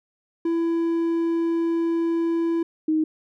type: tone pair in turn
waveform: triangle / sine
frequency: 333.5 / 313.1 Hz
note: E4 / D#4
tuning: +20 / +11 cents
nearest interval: minor second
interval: 109 cents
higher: first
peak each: -18 dBFS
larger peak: neither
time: 0.45-2.63 / 2.88-3.04 s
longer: first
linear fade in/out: 5 ms
effects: none